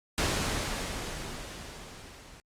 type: noise with level ramp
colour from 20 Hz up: pink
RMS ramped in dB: -27 to -51 dBFS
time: 0.18-2.4 s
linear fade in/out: 0 ms
effects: low-pass 9000 Hz 12 dB/octave + Opus 48 kbps